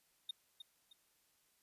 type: tone with echo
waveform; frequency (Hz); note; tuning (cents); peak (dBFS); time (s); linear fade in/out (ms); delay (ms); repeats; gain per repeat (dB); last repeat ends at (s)
triangle; 3680; A#7; -23; -37; 0.29-0.31; 5; 310; 2; -9; 0.93
effects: white hiss -75 dBFS RMS until 1.62 s + resampled to 32000 Hz